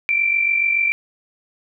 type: tone pair together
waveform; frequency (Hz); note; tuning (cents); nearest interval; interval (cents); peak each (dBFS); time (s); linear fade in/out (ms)
sine; 2308 / 2355; D7 / D7; -31 / +4; unison; 35; -23 / -16; 0.09-0.92; 0
effects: none